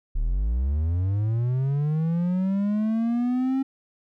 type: linear sweep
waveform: triangle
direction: up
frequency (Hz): 32.83 to 270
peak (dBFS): -19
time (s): 0.15-3.63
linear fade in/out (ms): 10
effects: none